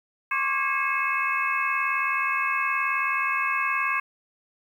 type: tone cluster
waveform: sine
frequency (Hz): 1075 / 1154 / 1638 / 2173 / 2593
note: C6 / D6 / G#6 / C#7 / E7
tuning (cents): +47 / -31 / -24 / -35 / -29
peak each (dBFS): -29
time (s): 0.31-4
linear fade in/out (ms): 5
effects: 9-bit